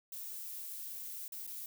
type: noise with dropouts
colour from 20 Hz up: violet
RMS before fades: -44 dBFS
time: 0.12-1.66 s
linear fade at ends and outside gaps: 2 ms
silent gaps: 1.28-1.321 / 1.467-1.474 s
effects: none